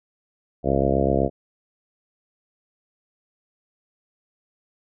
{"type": "harmonic tone with a mistuned harmonic", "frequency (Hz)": 68, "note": "C#2", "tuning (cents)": -33, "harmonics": [1, 2, 3, 4, 5, 6, 7, 8, 9, 10], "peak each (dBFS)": [-27, -27, -27, -27, -27, -27, -27, -27, -27, -27], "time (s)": [0.63, 1.3], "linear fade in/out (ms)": 50, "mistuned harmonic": 1, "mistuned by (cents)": -33, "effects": []}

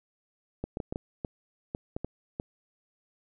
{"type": "clicks", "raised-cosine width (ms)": 2, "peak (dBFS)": -19, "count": 10, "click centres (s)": [0.64, 0.771, 0.802, 0.925, 0.959, 1.248, 1.749, 1.965, 2.046, 2.399], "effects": []}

